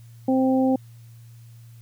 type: harmonic tone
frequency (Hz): 261.6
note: C4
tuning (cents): 0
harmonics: 1 / 2 / 3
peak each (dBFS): -18 / -24 / -28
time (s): 0.28-0.76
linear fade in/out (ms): 5
effects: added 116 Hz sine -43 dBFS peak until 1.81 s + white hiss -60 dBFS RMS until 1.81 s